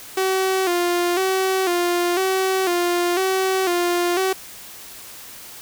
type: tone with vibrato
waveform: sawtooth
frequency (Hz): 364.6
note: F#4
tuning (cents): -25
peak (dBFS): -14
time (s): 0.17-4.33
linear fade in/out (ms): 5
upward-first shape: square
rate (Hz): 1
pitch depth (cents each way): 69
effects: white hiss -39 dBFS RMS until 5.61 s